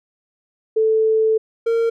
sine / triangle tone pair in turn, 440 / 459.5 Hz, A4 / A#4, 0 / -25 cents, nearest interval minor second, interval 75 cents, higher second, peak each -13 dBFS, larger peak neither, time 0.76-1.38 / 1.66-1.9 s, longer first, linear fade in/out 10 ms, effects none

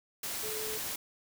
sine tone in noise, 433.5 Hz, A4, 26 cents flat, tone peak -39 dBFS, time 0.43-0.78 s, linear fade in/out 5 ms, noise white, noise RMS -37 dBFS, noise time 0.23-0.96 s, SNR -5 dB, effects none

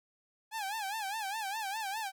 sawtooth tone with vibrato, 830.6 Hz, G#5, in tune, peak -31 dBFS, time 0.51-2.12 s, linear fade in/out 50 ms, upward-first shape sine, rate 4.9 Hz, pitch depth 140 cents each way, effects none

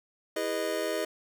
square chord, E major seventh, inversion none, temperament just, 329.6 / 412 / 494.4 / 618.1 Hz, E4 / G#4 / B4 / D#5, 0 / -14 / +2 / -12 cents, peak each -37 / -35 / -37 / -33 dBFS, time 0.36-1.05 s, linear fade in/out 5 ms, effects none

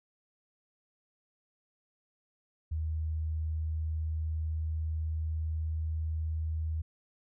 sine tone with pitch glide, 78.8 to 79.35 Hz, D#2 to D#2, +23 to +35 cents, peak -30 dBFS, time 2.71-6.82 s, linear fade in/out 10 ms, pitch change +12 cents, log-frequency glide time 3.22-6.53 s, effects none

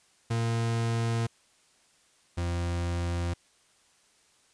40% pulse tone pair in turn, 115.3 / 86.5 Hz, A#2 / F2, -19 / -16 cents, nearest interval perfect fourth, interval 497 cents, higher first, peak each -25 / -27 dBFS, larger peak first, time 0.3-1.27 / 2.37-3.34 s, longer neither, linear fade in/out 10 ms, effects white hiss -64 dBFS RMS until 4.53 s + resampled to 22050 Hz

